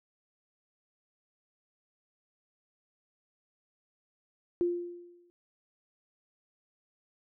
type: tone with exponential decay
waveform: sine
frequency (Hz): 349.2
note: F4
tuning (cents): 0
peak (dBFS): -23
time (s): 4.61-5.3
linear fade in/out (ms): 0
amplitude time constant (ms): 150
effects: none